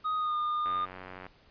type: tone with pitch glide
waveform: triangle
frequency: 1250 to 1215.1 Hz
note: D#6 to D#6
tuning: +8 to -41 cents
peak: -26 dBFS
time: 0.04-0.86 s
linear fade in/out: 20 ms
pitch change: -49 cents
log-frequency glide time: 0.16-0.36 s
type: click train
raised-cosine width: 0.5 ms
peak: -28 dBFS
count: 57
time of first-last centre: 0.66-1.265 s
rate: 92.5 Hz
effects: pink hiss -61 dBFS RMS until 1.5 s + resampled to 11025 Hz